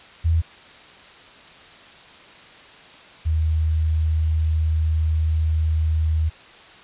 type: tone pair in turn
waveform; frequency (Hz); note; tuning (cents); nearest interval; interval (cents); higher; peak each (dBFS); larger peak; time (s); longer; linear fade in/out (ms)
sine; 82 / 79.04; E2 / D#2; -9 / +28; minor second; 63; first; -15 / -17; first; 0.24-0.42 / 3.25-6.3; second; 20
effects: white hiss -45 dBFS RMS until 6.83 s + resampled to 8000 Hz